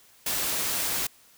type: noise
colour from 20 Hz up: white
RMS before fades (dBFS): -28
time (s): 0.26-1.07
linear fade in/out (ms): 5
effects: white hiss -57 dBFS RMS until 1.37 s